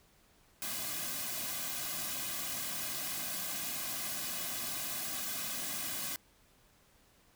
white noise with comb filter, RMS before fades -38 dBFS, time 0.62-6.16 s, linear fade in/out 0 ms, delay 2.2 ms, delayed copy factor -0.8, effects pink hiss -66 dBFS RMS until 7.35 s

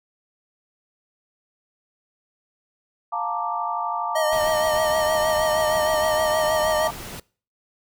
sine chord, Bb major seventh, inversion second, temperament equal with one note detuned, 703.3 / 880 / 932.3 / 1174.7 Hz, F5 / A5 / Bb5 / D6, +12 / 0 / 0 / 0 cents, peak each -30 / -29 / -29 / -28 dBFS, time 3.12-6.91 s, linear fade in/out 10 ms
square tone with vibrato, 622.3 Hz, D#5, in tune, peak -21 dBFS, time 4.15-6.88 s, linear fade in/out 10 ms, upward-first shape triangle, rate 6.4 Hz, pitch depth 48 cents each way
pink noise, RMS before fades -36 dBFS, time 4.32-7.2 s, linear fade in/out 5 ms
effects noise-tail reverb RT60 0.4 s tail -23 dB re dry

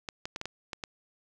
clicks, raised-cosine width 0.2 ms, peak -18 dBFS, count 7, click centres 0.088 / 0.255 / 0.361 / 0.414 / 0.456 / 0.732 / 0.838 s, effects none

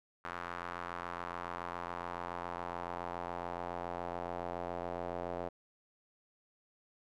square tone with band-pass filter sweep, 43.56 Hz, F1, 4 cents flat, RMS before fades -41 dBFS, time 0.24-5.49 s, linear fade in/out 10 ms, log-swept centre 1300 to 630 Hz, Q 2, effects none

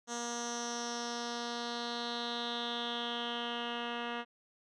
10% pulse tone with low-pass filter sweep, 237.5 Hz, A#3, 33 cents sharp, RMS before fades -38 dBFS, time 0.07-4.25 s, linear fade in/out 50 ms, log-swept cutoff 6700 to 2500 Hz, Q 5.3, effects none

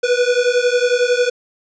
square beating tone pair, 484.9 / 495.9 Hz, B4 / B4, -32 / +7 cents, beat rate 11 Hz, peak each -17 dBFS, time 0.03-1.3 s, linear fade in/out 10 ms, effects resampled to 16000 Hz + 8-bit

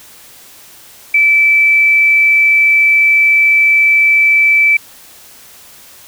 sine tone, 2317 Hz, D7, 24 cents flat, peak -6 dBFS, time 1.14-4.77 s, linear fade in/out 5 ms, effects white hiss -39 dBFS RMS until 6.07 s

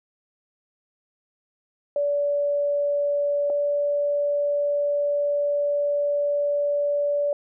sine tone pair in turn, 576 / 578.2 Hz, D5 / D5, -34 / -27 cents, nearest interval unison, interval 7 cents, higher second, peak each -20 dBFS, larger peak neither, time 1.96-3.5 / 3.5-7.33 s, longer second, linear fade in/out 2 ms, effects none

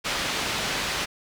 white low-pass noise, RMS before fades -28 dBFS, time 0.04-1.06 s, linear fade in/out 20 ms, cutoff 4000 Hz, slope 12 dB/octave, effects none

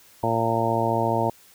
harmonic tone, 114.5 Hz, A#2, 31 cents flat, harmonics 1 / 2 / 3 / 4 / 5 / 6 / 7 / 8, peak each -28 / -30 / -29 / -30 / -28 / -27 / -31 / -26 dBFS, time 0.23-1.3 s, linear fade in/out 5 ms, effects white hiss -53 dBFS RMS until 1.54 s

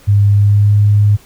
sine tone with pitch glide, 101.6 to 103.38 Hz, G#2 to G#2, -38 to -7 cents, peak -6 dBFS, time 0.07-1.17 s, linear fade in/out 20 ms, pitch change +31 cents, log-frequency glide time 0.3-0.76 s, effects pink hiss -44 dBFS RMS until 1.25 s

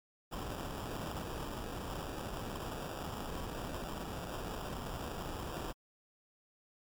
pink noise with sample-and-hold, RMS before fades -41 dBFS, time 0.31-5.73 s, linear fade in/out 20 ms, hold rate 2100 Hz, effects MP3 96 kbps

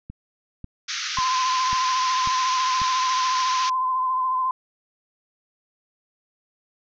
click train, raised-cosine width 5 ms, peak -23 dBFS, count 6, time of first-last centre 0.1-2.817 s, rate 1.84 Hz
white band-pass noise, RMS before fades -29 dBFS, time 0.88-3.7 s, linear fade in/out 10 ms, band 1200 to 6300 Hz, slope 96 dB/octave
sine tone with vibrato, 1029 Hz, C6, 29 cents flat, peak -20 dBFS, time 1.17-4.51 s, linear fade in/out 2 ms, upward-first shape sine, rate 14 Hz, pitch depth 31 cents each way
effects none

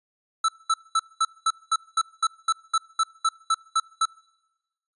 square tone bursts, 1318.5 Hz, E6, in tune, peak -19 dBFS, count 15, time 0.44-4.055 s, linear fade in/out 5 ms, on 45 ms, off 210 ms, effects noise-tail reverb RT60 1.0 s tail -25 dB re dry + resampled to 24000 Hz

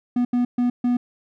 triangle tone bursts at uneven times, 244.5 Hz, B3, 17 cents flat, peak -15 dBFS, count 4, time 0.16-0.25 / 0.33-0.45 / 0.58-0.7 / 0.84-0.97 s, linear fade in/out 5 ms, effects none

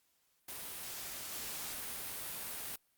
white noise with level steps, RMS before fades -44 / -42 dBFS, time 0.48-2.76 s, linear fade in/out 5 ms, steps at 1.32 s, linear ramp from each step 2 ms, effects white hiss -75 dBFS RMS until 2.97 s + Opus 48 kbps

